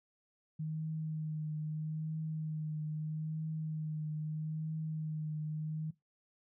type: tone with vibrato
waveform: sine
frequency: 155.56 Hz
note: D#3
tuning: in tune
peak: -35 dBFS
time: 0.59-5.91 s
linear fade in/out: 10 ms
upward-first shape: triangle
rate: 0.78 Hz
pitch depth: 28 cents each way
effects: noise-tail reverb RT60 0.2 s tail -20 dB re dry